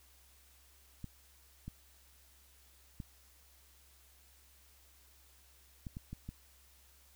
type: clicks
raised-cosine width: 5 ms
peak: -30 dBFS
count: 7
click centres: 1.043 / 1.68 / 3.002 / 5.868 / 5.969 / 6.13 / 6.29 s
effects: added 66 Hz sine -65 dBFS peak until 7.15 s + white hiss -65 dBFS RMS until 7.15 s